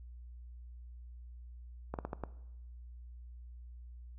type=slowing click train; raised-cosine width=1 ms; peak=-23 dBFS; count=5; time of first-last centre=1.94-2.237 s; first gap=48 ms; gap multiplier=1.3; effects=noise-tail reverb RT60 0.9 s tail -18 dB re dry + added 60 Hz sine -47 dBFS peak until 4.18 s